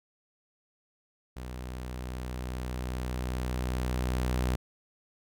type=tone with level ramp; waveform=sawtooth; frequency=62.5 Hz; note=B1; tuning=21 cents sharp; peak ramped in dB=-34 to -22 dBFS; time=1.36-4.56 s; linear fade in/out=10 ms; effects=none